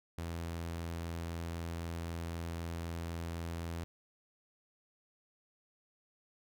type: tone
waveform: sawtooth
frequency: 83.9 Hz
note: E2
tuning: 31 cents sharp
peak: -34 dBFS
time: 0.18-3.84 s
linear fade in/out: 0 ms
effects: none